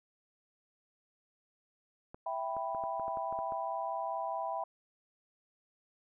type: clicks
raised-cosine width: 1 ms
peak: -32 dBFS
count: 10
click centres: 2.145 / 2.567 / 2.748 / 2.838 / 2.997 / 3.081 / 3.172 / 3.326 / 3.389 / 3.522 s
type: chord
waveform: sine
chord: E minor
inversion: none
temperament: equal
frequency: 659.3 / 784 / 987.8 Hz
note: E5 / G5 / B5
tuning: 0 / 0 / 0 cents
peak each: -38 dBFS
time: 2.26-4.64 s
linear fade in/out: 5 ms
effects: none